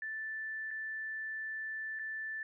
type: tone with dropouts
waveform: sine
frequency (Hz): 1760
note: A6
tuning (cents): 0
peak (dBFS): -37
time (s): 0.02-2.43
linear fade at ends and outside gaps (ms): 2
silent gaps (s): 0.707-0.711 / 1.99-1.994
effects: none